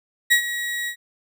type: tone with ADSR envelope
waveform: 35% pulse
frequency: 1910 Hz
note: A#6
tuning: 42 cents sharp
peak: -10 dBFS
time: 0.3-0.96 s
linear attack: 19 ms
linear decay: 92 ms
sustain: -13 dB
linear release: 83 ms
effects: none